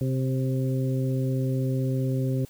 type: harmonic tone with a mistuned harmonic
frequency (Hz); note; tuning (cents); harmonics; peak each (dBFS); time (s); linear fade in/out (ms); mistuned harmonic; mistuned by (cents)
130.81; C3; 0; 1 / 2 / 3 / 4; -24 / -30 / -34 / -36; 0.01-2.45; 2; 4; +17
effects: white hiss -54 dBFS RMS until 2.49 s